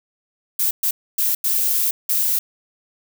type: noise bursts at uneven times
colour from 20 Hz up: violet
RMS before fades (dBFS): -19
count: 5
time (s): 0.59-0.71 / 0.83-0.91 / 1.18-1.35 / 1.44-1.91 / 2.09-2.39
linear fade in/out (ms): 5
effects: none